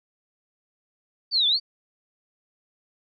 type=exponential two-way sweep; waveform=sine; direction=down then up; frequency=4699 to 3416 to 4699 Hz; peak=-18 dBFS; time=1.31-1.6 s; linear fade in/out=50 ms; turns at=1.47 s; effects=none